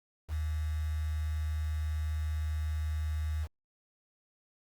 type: tone with quantisation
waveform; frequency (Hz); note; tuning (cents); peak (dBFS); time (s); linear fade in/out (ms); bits
sine; 77.4; D#2; -9; -30; 0.28-3.48; 50; 8
effects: Opus 48 kbps